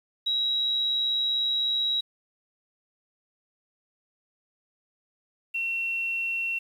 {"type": "tone pair in turn", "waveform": "sine", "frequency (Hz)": [3859, 2720], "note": ["B7", "F7"], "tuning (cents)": [-41, -46], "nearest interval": "tritone", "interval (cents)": 605, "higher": "first", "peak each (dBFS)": [-23, -26], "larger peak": "first", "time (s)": [[0.26, 2.01], [5.54, 6.59]], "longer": "first", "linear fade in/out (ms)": 10, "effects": ["9-bit"]}